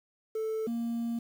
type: tone pair in turn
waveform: sine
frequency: 439.8 / 233 Hz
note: A4 / A#3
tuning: -1 / -1 cents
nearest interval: major seventh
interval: 1100 cents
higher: first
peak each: -27 dBFS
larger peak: neither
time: 0.35-0.67 / 0.67-1.19 s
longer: second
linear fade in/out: 5 ms
effects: tanh soft clip ceiling -29 dBFS + 9-bit